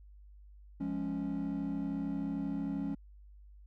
triangle chord, Db major, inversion first, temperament equal, 174.61 / 207.7 / 277.2 Hz, F3 / Ab3 / Db4, 0 / 0 / 0 cents, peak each -37 / -36 / -33 dBFS, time 0.8-2.95 s, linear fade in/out 10 ms, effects tanh soft clip ceiling -25 dBFS + added 50 Hz sine -52 dBFS peak until 3.66 s

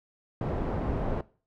pink low-pass noise, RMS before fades -30 dBFS, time 0.41-1.21 s, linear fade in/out 2 ms, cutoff 770 Hz, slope 12 dB/octave, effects noise-tail reverb RT60 0.4 s tail -20 dB re dry

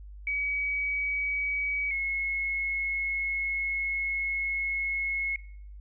sine tone pair in turn, 2270 / 2177 Hz, C#7 / C#7, +41 / -32 cents, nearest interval minor second, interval 73 cents, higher first, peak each -27 dBFS, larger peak neither, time 0.27-1.91 / 1.91-5.36 s, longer second, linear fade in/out 2 ms, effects noise-tail reverb RT60 0.6 s tail -19 dB re dry + added 50 Hz sine -42 dBFS peak until 5.8 s

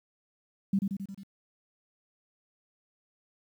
sine tone with echo, 196 Hz, G3, in tune, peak -22 dBFS, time 0.73-0.79 s, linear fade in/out 5 ms, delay 89 ms, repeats 5, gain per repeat -4 dB, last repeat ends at 1.235 s, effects 10-bit

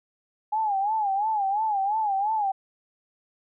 sine tone with vibrato, 827 Hz, G#5, 8 cents flat, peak -22 dBFS, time 0.52-2.52 s, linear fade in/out 10 ms, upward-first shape sine, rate 2.9 Hz, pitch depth 120 cents each way, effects none

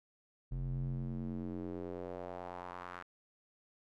square tone with band-pass filter sweep, 44.57 Hz, F1, 36 cents sharp, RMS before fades -41 dBFS, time 0.51-3.03 s, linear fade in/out 10 ms, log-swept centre 97 to 1400 Hz, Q 2.2, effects none

